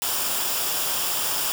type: noise with comb filter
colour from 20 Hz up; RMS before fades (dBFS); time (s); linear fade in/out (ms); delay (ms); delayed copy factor
white; -25; 0.02-1.52; 0; 0.48; -0.5
effects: none